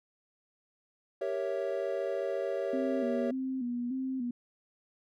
triangle chord, G diminished seventh, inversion none, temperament equal, 392 / 466.2 / 554.4 / 659.3 Hz, G4 / Bb4 / Db5 / Fb5, 0 / 0 / 0 / 0 cents, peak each -34 / -36 / -32 / -36 dBFS, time 1.21-3.31 s, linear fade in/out 5 ms
sine tone with vibrato, 252 Hz, B3, 35 cents sharp, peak -31 dBFS, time 2.73-4.31 s, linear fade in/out 5 ms, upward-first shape square, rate 1.7 Hz, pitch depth 69 cents each way
effects none

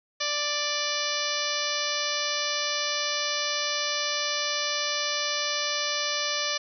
harmonic tone, 588 Hz, D5, 2 cents sharp, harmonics 1 / 2 / 3 / 4 / 5 / 6 / 7 / 8 / 9 / 10, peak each -35 / -35 / -35 / -35 / -35 / -35 / -35 / -35 / -35 / -35 dBFS, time 0.2-6.58 s, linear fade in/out 10 ms, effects none

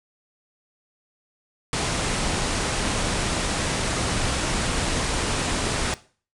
pink low-pass noise, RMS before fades -25 dBFS, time 1.73-5.94 s, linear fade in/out 0 ms, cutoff 10000 Hz, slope 96 dB/octave, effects noise-tail reverb RT60 0.4 s tail -17 dB re dry

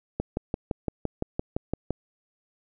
click train, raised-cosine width 2 ms, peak -13 dBFS, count 11, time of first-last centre 0.2-1.906 s, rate 5.86 Hz, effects none

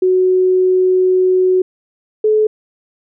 sine tone pair in turn, 370 / 429.8 Hz, F#4 / A4, 0 / -41 cents, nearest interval minor third, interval 259 cents, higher second, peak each -9 dBFS, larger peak neither, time 0.02-1.62 / 2.24-2.47 s, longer first, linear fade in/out 5 ms, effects none

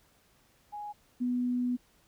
sine tone pair in turn, 830.6 / 246.9 Hz, G#5 / B3, 0 / 0 cents, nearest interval octave + major sixth, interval 2100 cents, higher first, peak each -37 / -27 dBFS, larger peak second, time 0.72-0.93 / 1.2-1.77 s, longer second, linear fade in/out 20 ms, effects pink hiss -66 dBFS RMS until 2.07 s

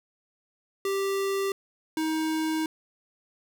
square tone pair in turn, 392 / 316.1 Hz, G4 / D#4, 0 / +27 cents, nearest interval major third, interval 373 cents, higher first, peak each -26 dBFS, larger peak neither, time 0.85-1.52 / 1.97-2.66 s, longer second, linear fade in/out 2 ms, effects none

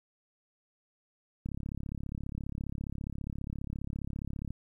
click train, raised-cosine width 5 ms, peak -25 dBFS, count 107, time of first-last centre 1.46-4.506 s, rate 34.8 Hz, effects 11-bit

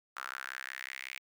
sawtooth tone with high-pass filter sweep, 65.41 Hz, C2, in tune, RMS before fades -43 dBFS, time 0.16-1.19 s, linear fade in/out 10 ms, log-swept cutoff 1300 to 2300 Hz, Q 4.7, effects none

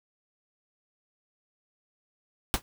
pink noise with exponential decay, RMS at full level -21 dBFS, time 2.54-2.62 s, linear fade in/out 0 ms, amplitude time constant 16 ms, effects none

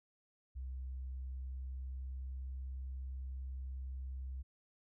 sine tone with pitch glide, 64.8 to 65.52 Hz, C2 to C2, -16 to +3 cents, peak -39 dBFS, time 0.55-4.43 s, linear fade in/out 20 ms, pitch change +19 cents, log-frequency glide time 0.77-2.66 s, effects tanh soft clip ceiling -37 dBFS

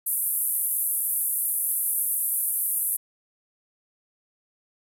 white band-pass noise, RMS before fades -26 dBFS, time 0.06-2.97 s, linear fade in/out 10 ms, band 10000 to 13000 Hz, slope 48 dB/octave, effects none

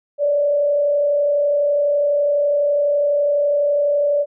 sine tone with frequency modulation, 579 Hz, D5, 25 cents flat, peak -14 dBFS, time 0.18-4.26 s, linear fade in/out 50 ms, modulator 32 Hz, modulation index 0.36, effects none

